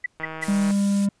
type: tone bursts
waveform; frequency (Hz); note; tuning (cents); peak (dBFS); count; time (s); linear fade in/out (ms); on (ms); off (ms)
sine; 1975.5; B6; 0; -22; 3; 0.04-0.443; 5; 21; 170
type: click train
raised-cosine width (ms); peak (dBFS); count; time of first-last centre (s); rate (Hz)
0.5; -19; 82; 0.2-0.709; 159
type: noise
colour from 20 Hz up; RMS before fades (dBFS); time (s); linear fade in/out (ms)
blue; -33; 0.41-1.07; 20
type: tone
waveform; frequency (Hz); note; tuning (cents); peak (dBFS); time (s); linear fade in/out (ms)
triangle; 200; G3; +35; -16; 0.48-1.09; 5
effects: pink hiss -66 dBFS RMS until 1.2 s + resampled to 22050 Hz